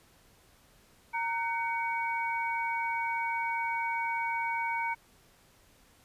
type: tone cluster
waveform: sine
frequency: 925 / 1509 / 2246 Hz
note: A#5 / F#6 / C#7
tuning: -14 / +34 / +22 cents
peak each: -31 / -39 / -34 dBFS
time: 1.13-4.95 s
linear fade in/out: 20 ms
effects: pink hiss -62 dBFS RMS until 6.04 s + resampled to 32000 Hz